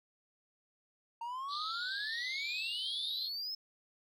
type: exponential sweep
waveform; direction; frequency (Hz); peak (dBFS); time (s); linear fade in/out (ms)
triangle; up; 915 to 5274; -36; 1.21-3.55; 5
type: band-pass noise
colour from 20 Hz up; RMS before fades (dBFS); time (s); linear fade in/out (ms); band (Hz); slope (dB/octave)
white; -42; 1.48-3.3; 50; 3500 to 4500; 96
effects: none

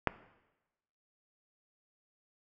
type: click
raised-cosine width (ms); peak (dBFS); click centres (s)
0.5; -10; 0.073
effects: noise-tail reverb RT60 1.0 s tail -17 dB re dry

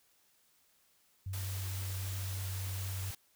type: tone with vibrato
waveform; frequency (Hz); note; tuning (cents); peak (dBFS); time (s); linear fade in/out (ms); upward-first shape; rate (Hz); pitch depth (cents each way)
sine; 95; F#2; +46; -36; 1.26-3.11; 5; sine; 3.9; 10
type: noise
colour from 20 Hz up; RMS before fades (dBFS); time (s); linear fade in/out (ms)
white; -45; 1.33-3.15; 5
effects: white hiss -70 dBFS RMS until 3.35 s

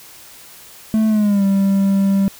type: tone with pitch glide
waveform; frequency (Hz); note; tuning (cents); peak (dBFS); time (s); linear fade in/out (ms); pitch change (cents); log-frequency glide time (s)
triangle; 218.8 to 196.06; A3 to G3; -9 to +1; -10; 0.94-2.28; 0; -190; 1.08-1.44
effects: white hiss -41 dBFS RMS until 2.39 s

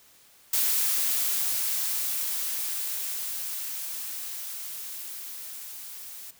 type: noise with level ramp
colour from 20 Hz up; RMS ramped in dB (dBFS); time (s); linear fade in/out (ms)
blue; -24 to -42; 0.53-6.31; 5
effects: white hiss -57 dBFS RMS until 6.39 s

